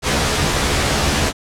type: noise with comb filter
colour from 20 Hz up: pink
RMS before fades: -17 dBFS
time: 0.02-1.33 s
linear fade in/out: 50 ms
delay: 14 ms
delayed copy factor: +0.65
effects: low-pass 8000 Hz 12 dB/octave